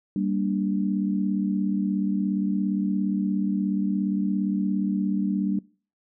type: chord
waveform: sine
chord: G minor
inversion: none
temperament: equal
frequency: 196 / 233.1 / 293.7 Hz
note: G3 / Bb3 / D4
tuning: 0 / 0 / 0 cents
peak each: -24 / -30 / -28 dBFS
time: 0.16-5.59 s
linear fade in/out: 2 ms
effects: noise-tail reverb RT60 0.4 s tail -23 dB re dry